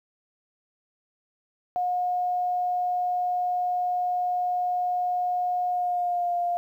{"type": "tone with pitch glide", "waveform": "sine", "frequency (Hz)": [720, 701.1], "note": ["F#5", "F5"], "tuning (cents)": [-47, 7], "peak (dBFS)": -23, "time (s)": [1.76, 6.57], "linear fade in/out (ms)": 0, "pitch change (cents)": -46, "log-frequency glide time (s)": [5.71, 6.34], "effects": ["10-bit"]}